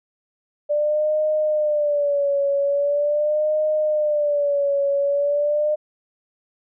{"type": "tone with vibrato", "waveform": "sine", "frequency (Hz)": 587.3, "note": "D5", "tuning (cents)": 0, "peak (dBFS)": -17, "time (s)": [0.69, 5.76], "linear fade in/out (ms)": 20, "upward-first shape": "sine", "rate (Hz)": 0.42, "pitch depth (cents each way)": 80, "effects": []}